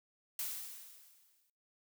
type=noise with exponential decay; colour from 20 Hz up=blue; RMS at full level=-37 dBFS; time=0.39-1.5 s; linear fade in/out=2 ms; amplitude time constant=240 ms; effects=noise-tail reverb RT60 0.5 s tail -25 dB re dry